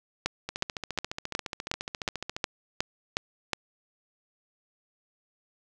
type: two click trains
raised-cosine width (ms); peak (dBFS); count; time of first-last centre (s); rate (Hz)
0.2; -16 / -9; 28 / 10; 0.49-2.365 / 0.26-3.533; 14.4 / 2.75
effects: none